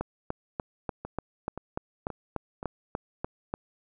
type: two click trains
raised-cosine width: 1 ms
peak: -16 / -22 dBFS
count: 13 / 4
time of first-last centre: 0.01-3.539 / 1.05-2.629 s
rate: 3.4 / 1.9 Hz
effects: none